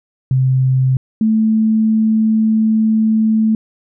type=tone pair in turn; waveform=sine; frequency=130.5 / 219.5 Hz; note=C3 / A3; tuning=-4 / -4 cents; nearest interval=major sixth; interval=900 cents; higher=second; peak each=-10 dBFS; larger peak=neither; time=0.31-0.97 / 1.21-3.55 s; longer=second; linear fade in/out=2 ms; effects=none